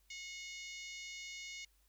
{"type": "harmonic tone", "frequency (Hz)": 725, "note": "F#5", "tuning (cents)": -35, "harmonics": [3, 4, 5, 6, 7, 8, 9, 10], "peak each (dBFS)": [-48, -53, -55, -56, -57, -58, -55, -60], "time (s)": [0.1, 1.65], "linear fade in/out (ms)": 5, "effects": ["added 50 Hz sine -70 dBFS peak until 1.88 s", "white hiss -75 dBFS RMS until 1.88 s"]}